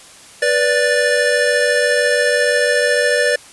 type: tone cluster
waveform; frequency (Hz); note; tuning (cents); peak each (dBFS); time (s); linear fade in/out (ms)
square; 490.2 / 584 / 1766; B4 / D5 / A6; -13 / -10 / +6; -18; 0.42-3.36; 5
effects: white hiss -41 dBFS RMS until 3.52 s + resampled to 24000 Hz